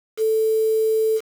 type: tone with quantisation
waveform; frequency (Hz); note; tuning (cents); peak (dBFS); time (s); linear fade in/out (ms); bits
sine; 440; A4; 0; -16; 0.17-1.21; 50; 6
effects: none